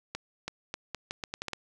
accelerating click train, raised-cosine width 0.2 ms, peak -17 dBFS, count 10, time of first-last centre 0.15-1.533 s, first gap 330 ms, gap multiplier 0.79, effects none

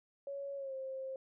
sine tone with pitch glide, 558 to 530 Hz, C#5 to C5, +11 to +22 cents, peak -39 dBFS, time 0.27-1.16 s, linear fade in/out 2 ms, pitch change -89 cents, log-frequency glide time 0.56-0.74 s, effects none

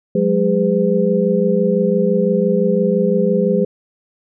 sine tone cluster, 181.4 / 207.3 / 406.8 / 505 Hz, F#3 / G#3 / G#4 / B4, -34 / -3 / -36 / +39 cents, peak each -18 dBFS, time 0.15-3.65 s, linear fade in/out 5 ms, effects none

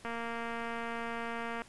click train, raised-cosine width 0.5 ms, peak -24 dBFS, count 365, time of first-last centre 0.05-1.619 s, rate 232 Hz, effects pink hiss -57 dBFS RMS until 1.68 s + resampled to 24000 Hz

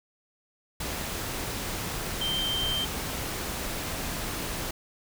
sine tone in noise, 3136 Hz, G7, in tune, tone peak -27 dBFS, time 2.21-2.85 s, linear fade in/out 5 ms, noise pink, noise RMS -33 dBFS, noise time 0.8-4.71 s, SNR +3 dB, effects none

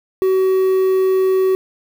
triangle tone with quantisation, 377.8 Hz, F#4, 36 cents sharp, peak -10 dBFS, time 0.22-1.55 s, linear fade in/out 0 ms, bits 6, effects none

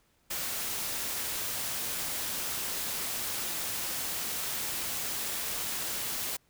white noise, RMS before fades -34 dBFS, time 0.3-6.37 s, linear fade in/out 10 ms, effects pink hiss -69 dBFS RMS until 6.49 s

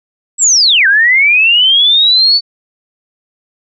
sine linear two-way sweep, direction down then up, 7902 to 1536 to 4531 Hz, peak -5 dBFS, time 0.38-2.41 s, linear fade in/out 50 ms, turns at 0.87 s, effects none

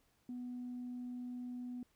sine tone, 246.9 Hz, B3, in tune, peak -40 dBFS, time 0.29-1.83 s, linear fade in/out 2 ms, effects tanh soft clip ceiling -38 dBFS + pink hiss -75 dBFS RMS until 1.95 s

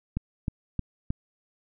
click train, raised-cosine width 5 ms, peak -15 dBFS, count 4, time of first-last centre 0.17-1.105 s, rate 3.21 Hz, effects none

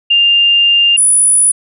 sine tone pair in turn, 2800 / 9852 Hz, F7 / D#9, +4 / -18 cents, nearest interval octave + minor seventh, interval 2178 cents, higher second, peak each -6 dBFS, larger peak neither, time 0.1-0.97 / 0.97-1.52 s, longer first, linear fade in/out 10 ms, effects none

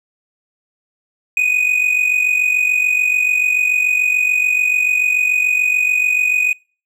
triangle tone with amplitude modulation, 2489 Hz, D#7, in tune, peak -8 dBFS, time 1.37-6.53 s, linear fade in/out 2 ms, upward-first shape sine, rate 46.9 Hz, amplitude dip 65%, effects noise-tail reverb RT60 0.4 s tail -26 dB re dry

